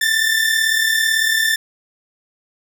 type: tone pair together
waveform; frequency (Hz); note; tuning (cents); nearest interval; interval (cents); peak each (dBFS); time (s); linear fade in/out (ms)
sawtooth; 1760 / 1798; A6 / A6; 0 / +37; unison; 37; -14; 0.01-1.56; 5
effects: none